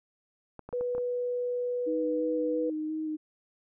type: clicks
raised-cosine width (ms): 1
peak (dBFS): -28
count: 6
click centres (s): 0.593 / 0.69 / 0.728 / 0.81 / 0.95 / 0.981
type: tone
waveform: sine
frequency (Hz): 491.1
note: B4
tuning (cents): -10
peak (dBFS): -28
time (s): 0.73-2.7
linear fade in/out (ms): 5
type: tone with vibrato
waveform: sine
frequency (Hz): 311.1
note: D#4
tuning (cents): 0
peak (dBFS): -30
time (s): 1.86-3.17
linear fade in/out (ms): 20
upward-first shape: square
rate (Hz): 2.9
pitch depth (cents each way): 13
effects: none